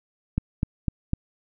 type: click train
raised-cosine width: 5 ms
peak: -10 dBFS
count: 4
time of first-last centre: 0.38-1.134 s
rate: 3.98 Hz
effects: none